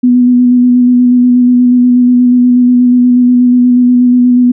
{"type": "tone with vibrato", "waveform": "sine", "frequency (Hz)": 246.9, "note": "B3", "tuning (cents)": 0, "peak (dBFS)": -3, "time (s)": [0.03, 4.52], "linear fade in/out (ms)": 10, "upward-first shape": "square", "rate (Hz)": 8.3, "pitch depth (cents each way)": 14, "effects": []}